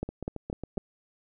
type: two click trains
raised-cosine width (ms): 2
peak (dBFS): -17 / -22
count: 4 / 6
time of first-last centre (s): 0.03-0.778 / 0.09-0.773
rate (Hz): 4.01 / 7.32
effects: none